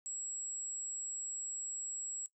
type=tone; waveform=sine; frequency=7710 Hz; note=B8; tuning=43 cents flat; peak=-36 dBFS; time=0.06-2.26 s; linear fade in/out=0 ms; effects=noise-tail reverb RT60 0.1 s tail -21 dB re dry + tanh soft clip ceiling -38 dBFS